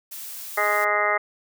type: noise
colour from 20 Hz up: blue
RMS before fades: -36 dBFS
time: 0.11-0.85 s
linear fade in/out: 10 ms
type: harmonic tone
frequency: 207.7 Hz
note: G#3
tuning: in tune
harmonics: 2 / 3 / 4 / 5 / 6 / 7 / 8 / 9 / 10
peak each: -31 / -26 / -28 / -34 / -24 / -33 / -35 / -27 / -26 dBFS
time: 0.57-1.18 s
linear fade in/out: 10 ms
effects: none